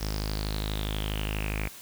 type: tone with low-pass filter sweep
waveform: sawtooth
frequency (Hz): 52.3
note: G#1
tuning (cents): +13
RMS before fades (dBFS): -31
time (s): 0-1.69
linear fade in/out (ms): 20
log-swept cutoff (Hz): 5500 to 2300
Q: 7.8
effects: white hiss -46 dBFS RMS until 1.81 s